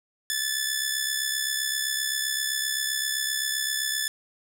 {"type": "tone with amplitude modulation", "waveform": "10% pulse", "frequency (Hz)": 1740, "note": "A6", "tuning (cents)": -20, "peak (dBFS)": -14, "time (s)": [0.3, 4.08], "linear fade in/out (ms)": 0, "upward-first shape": "sine", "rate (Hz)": 67.7, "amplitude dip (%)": 55, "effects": []}